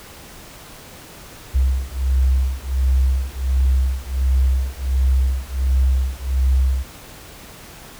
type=beating tone pair; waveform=sine; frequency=64.7 / 66.1 Hz; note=C2 / C2; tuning=-19 / +18 cents; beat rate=1.4 Hz; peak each=-18 dBFS; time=1.54-6.84 s; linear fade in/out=20 ms; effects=pink hiss -40 dBFS RMS until 7.99 s